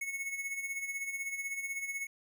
square tone with tremolo, 2199 Hz, C#7, 14 cents flat, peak -34 dBFS, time 0.01-2.07 s, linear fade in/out 5 ms, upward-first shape sine, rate 16 Hz, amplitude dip 60%, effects none

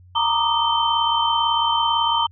sine tone cluster, 921 / 959 / 1172 / 1238 / 3096 Hz, A#5 / A#5 / D6 / D#6 / G7, -21 / +49 / -4 / -9 / -22 cents, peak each -20 / -27 / -26 / -26 / -22 dBFS, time 0.15-2.27 s, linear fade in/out 10 ms, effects added 90 Hz sine -45 dBFS peak until 2.31 s

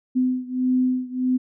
sine beating tone pair, 253.9 / 255.5 Hz, B3 / C4, +48 / -41 cents, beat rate 1.6 Hz, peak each -21 / -23 dBFS, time 0.15-1.38 s, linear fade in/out 20 ms, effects none

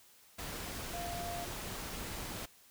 sine tone in noise, 695 Hz, F5, 9 cents flat, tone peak -40 dBFS, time 0.93-1.45 s, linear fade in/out 10 ms, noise pink, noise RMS -42 dBFS, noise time 0.38-2.46 s, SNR -1 dB, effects white hiss -62 dBFS RMS until 2.7 s

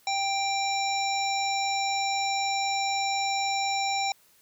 harmonic tone, 787 Hz, G5, 7 cents sharp, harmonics 1 / 3 / 5 / 7 / 9, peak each -27 / -32 / -34 / -35 / -37 dBFS, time 0.07-4.12 s, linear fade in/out 2 ms, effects white hiss -61 dBFS RMS until 4.41 s

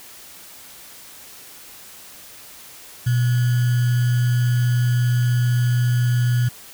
sine tone with sample-and-hold, 121.9 Hz, B2, 22 cents flat, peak -15 dBFS, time 3.06-6.49 s, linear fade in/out 10 ms, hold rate 1575 Hz, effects white hiss -42 dBFS RMS until 6.73 s

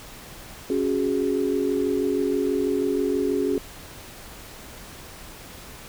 sine chord, C# suspended fourth, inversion none, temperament just, 277.2 / 369.6 / 415.8 Hz, C#4 / F#4 / G#4, 0 / -2 / +2 cents, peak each -25 dBFS, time 0.7-3.58 s, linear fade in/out 2 ms, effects pink hiss -42 dBFS RMS until 5.88 s

